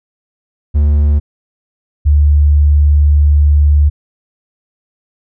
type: tone pair in turn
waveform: triangle / sine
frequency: 73.42 / 73.42 Hz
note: D2 / D2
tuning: 0 / 0 cents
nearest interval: unison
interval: 0 cents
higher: neither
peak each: -5 / -5 dBFS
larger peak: neither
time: 0.74-1.2 / 2.05-3.9 s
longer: second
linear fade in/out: 20 ms
effects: none